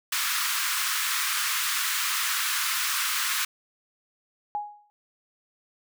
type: high-pass noise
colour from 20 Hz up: pink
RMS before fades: -27 dBFS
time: 0.12-3.45 s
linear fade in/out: 5 ms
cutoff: 1100 Hz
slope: 48 dB/octave
type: tone with exponential decay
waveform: sine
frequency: 830.6 Hz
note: G#5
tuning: in tune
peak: -24 dBFS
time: 4.55-4.9 s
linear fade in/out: 0 ms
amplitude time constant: 74 ms
effects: none